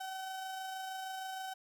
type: tone with amplitude modulation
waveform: 35% pulse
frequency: 761 Hz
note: F#5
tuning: 48 cents sharp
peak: -37 dBFS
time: 0-1.54 s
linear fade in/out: 10 ms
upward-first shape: sine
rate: 26.4 Hz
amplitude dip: 25%
effects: none